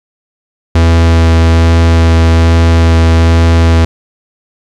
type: tone with vibrato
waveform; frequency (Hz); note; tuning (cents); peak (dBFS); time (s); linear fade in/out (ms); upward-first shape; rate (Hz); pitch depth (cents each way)
45% pulse; 82.7; E2; +6; -4; 0.75-3.85; 5; sine; 1.2; 9
effects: low-pass 6000 Hz 12 dB/octave + 7-bit